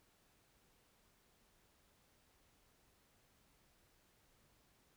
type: silence
effects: pink hiss -73 dBFS RMS until 4.96 s